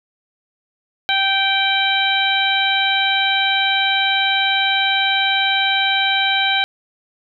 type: harmonic tone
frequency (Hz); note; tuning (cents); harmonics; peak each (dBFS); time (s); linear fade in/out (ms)
780; G5; -9; 1 / 2 / 3 / 4 / 5; -21 / -21 / -21 / -21 / -21; 1.09-6.64; 0
effects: none